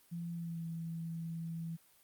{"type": "tone with pitch glide", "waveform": "sine", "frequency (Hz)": [170, 165.07], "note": ["F3", "E3"], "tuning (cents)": [-46, 3], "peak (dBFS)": -38, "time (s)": [0.11, 1.77], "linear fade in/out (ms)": 20, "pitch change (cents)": -51, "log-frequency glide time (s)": [0.32, 0.64], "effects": ["white hiss -66 dBFS RMS until 2.03 s", "Opus 32 kbps"]}